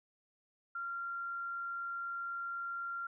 sine tone, 1382 Hz, F6, 19 cents flat, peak -37 dBFS, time 0.75-3.07 s, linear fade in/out 5 ms, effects none

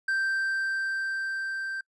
triangle tone with level ramp, 1567 Hz, G6, 1 cent flat, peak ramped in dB -22 to -29 dBFS, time 0.08-1.81 s, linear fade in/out 5 ms, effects noise-tail reverb RT60 0.1 s tail -25 dB re dry + resampled to 24000 Hz

